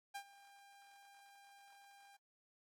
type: tone with ADSR envelope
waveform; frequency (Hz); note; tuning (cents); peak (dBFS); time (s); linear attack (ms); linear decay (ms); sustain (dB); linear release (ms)
sawtooth; 799; G5; +33; -39; 0.14-2.17; 16; 74; -18; 9
effects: noise-tail reverb RT60 0.1 s tail -22 dB re dry + AAC 64 kbps